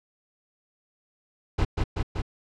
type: noise with echo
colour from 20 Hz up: brown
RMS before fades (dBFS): -22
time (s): 1.58-1.65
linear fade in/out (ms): 10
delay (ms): 190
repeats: 3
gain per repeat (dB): -2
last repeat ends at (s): 2.22
effects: low-pass 5000 Hz 12 dB/octave